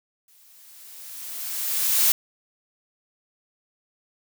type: noise with exponential growth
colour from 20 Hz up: blue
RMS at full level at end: -17 dBFS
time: 0.28-2.12 s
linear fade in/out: 2 ms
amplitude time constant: 400 ms
effects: none